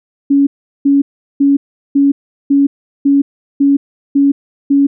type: tone bursts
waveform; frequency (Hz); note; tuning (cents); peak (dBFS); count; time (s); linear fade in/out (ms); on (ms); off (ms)
sine; 280; C#4; +18; -6; 9; 0.3-4.87; 10; 170; 380
effects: none